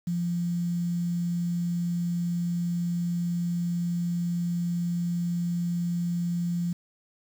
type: tone with quantisation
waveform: sine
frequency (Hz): 173.2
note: F3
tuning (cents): -14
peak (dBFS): -25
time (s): 0.07-6.73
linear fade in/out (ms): 5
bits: 8
effects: none